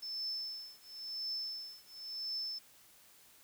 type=tone with tremolo; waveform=sine; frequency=5274 Hz; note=E8; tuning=in tune; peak=-35 dBFS; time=0.02-2.59 s; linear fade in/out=10 ms; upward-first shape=triangle; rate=0.96 Hz; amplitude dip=100%; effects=white hiss -62 dBFS RMS until 3.43 s